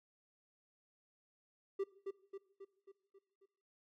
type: tone with echo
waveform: triangle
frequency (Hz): 392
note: G4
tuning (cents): 0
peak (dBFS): -32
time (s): 1.79-1.84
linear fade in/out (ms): 10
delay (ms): 270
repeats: 6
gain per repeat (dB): -5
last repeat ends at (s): 3.46
effects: noise-tail reverb RT60 0.8 s tail -20 dB re dry